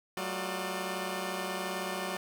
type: tone cluster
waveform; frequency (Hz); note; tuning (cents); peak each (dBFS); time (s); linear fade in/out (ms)
10% pulse; 188 / 219.3 / 357.2 / 598; F#3 / A3 / F4 / D5; +28 / -6 / +39 / +31; -28 / -36 / -31 / -32; 0.17-2.17; 2
effects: none

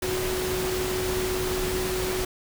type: tone in noise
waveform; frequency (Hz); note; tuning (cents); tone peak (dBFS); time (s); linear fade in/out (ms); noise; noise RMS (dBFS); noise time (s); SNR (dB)
sine; 370; F#4; 0; -27; 0.02-2.25; 5; pink; -30; 0.02-2.25; 0
effects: none

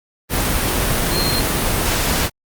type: tone in noise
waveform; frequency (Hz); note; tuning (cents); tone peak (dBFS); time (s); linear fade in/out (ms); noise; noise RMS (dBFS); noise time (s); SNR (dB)
sine; 4201; C8; +6; -21; 1.1-1.43; 50; pink; -18; 0.29-2.3; -6
effects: Opus 32 kbps

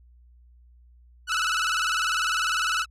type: tone with vibrato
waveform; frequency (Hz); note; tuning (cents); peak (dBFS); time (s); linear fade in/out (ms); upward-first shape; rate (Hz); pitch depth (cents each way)
sawtooth; 1389; F6; -10; -19; 1.27-2.86; 50; square; 20; 100
effects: added 60 Hz sine -51 dBFS peak until 2.9 s + low-pass 8000 Hz 12 dB/octave

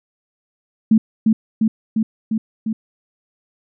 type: tone with echo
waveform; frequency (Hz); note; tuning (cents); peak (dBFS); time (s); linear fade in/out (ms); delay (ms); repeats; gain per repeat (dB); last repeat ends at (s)
sine; 220; A3; 0; -8; 0.91-0.98; 5; 350; 5; -2; 2.73
effects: none

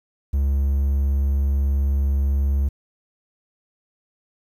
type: tone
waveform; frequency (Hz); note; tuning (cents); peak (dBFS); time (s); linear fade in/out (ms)
triangle; 69.3; C#2; 0; -15; 0.33-2.69; 10
effects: 9-bit

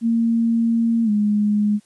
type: tone with pitch glide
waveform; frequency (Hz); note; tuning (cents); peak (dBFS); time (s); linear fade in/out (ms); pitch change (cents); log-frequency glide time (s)
sine; 230 to 208.5; A#3 to G#3; -23 to +7; -15; 0.01-1.8; 50; -170; 1.04-1.1
effects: white hiss -58 dBFS RMS until 1.85 s + resampled to 24000 Hz

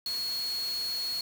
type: tone in noise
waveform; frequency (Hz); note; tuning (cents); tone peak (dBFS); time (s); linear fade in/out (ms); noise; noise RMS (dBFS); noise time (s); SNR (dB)
sine; 4331; C#8; -41; -30; 0.06-1.21; 2; white; -42; 0.06-1.21; +9
effects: none

